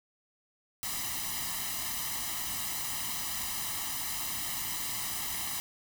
white noise with comb filter, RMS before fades -35 dBFS, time 0.83-5.6 s, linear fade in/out 0 ms, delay 1 ms, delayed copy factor +0.8, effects none

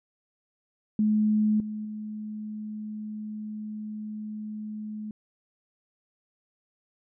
sine tone with level steps, 213.4 Hz, G#3, 47 cents sharp, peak -20 / -31 / -33 dBFS, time 0.99-5.11 s, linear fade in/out 2 ms, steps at 1.6 / 1.85 s, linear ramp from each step 2 ms, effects none

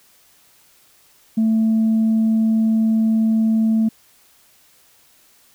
sine tone, 221.9 Hz, A3, 15 cents sharp, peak -12 dBFS, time 1.37-3.89 s, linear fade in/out 10 ms, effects tanh soft clip ceiling -11 dBFS + white hiss -54 dBFS RMS until 5.54 s

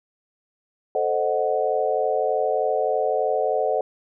sine chord, A diminished seventh, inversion none, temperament equal with one note detuned, 440 / 523.3 / 615.5 / 740 Hz, A4 / C5 / Eb5 / Gb5, 0 / 0 / -19 / 0 cents, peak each -25 dBFS, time 0.95-3.81 s, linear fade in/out 2 ms, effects none

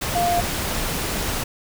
sine tone in noise, 698.5 Hz, F5, in tune, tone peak -18 dBFS, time 0.15-0.41 s, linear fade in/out 10 ms, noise pink, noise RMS -25 dBFS, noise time 0.01-1.44 s, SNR +4 dB, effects none

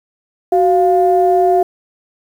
sine tone pair together, 372.5 / 698.5 Hz, F#4 / F5, +12 / 0 cents, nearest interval major seventh, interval 1088 cents, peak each -11 dBFS, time 0.52-1.63 s, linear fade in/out 5 ms, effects tanh soft clip ceiling -1 dBFS + 7-bit

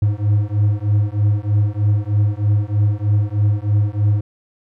triangle beating tone pair, 102.2 / 105.4 Hz, G#2 / G#2, -27 / +26 cents, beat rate 3.2 Hz, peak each -15 dBFS, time 0.02-4.21 s, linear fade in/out 5 ms, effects none

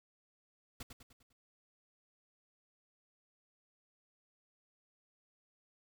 pink noise with echo, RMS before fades -45 dBFS, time 0.8-0.83 s, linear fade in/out 5 ms, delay 100 ms, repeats 5, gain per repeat -6 dB, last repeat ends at 1.33 s, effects none

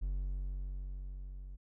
triangle tone with level ramp, 46.71 Hz, F#1, 17 cents sharp, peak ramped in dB -30 to -42 dBFS, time 0.01-1.57 s, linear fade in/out 20 ms, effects none

